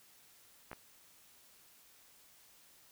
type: clicks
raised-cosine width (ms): 0.5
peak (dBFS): -30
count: 2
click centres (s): 0.715 / 0.731
effects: white hiss -63 dBFS RMS until 2.91 s